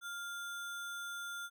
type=tone with sample-and-hold; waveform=sine; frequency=1400 Hz; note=F6; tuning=4 cents sharp; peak=-40 dBFS; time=0.01-1.5 s; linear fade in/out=50 ms; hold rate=4900 Hz; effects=none